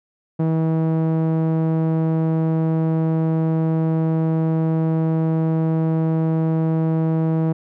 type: tone with low-pass filter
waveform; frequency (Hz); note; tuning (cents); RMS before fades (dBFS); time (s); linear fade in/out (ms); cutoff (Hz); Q
sawtooth; 161; E3; -41; -19; 0.39-7.53; 10; 660; 0.62
effects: none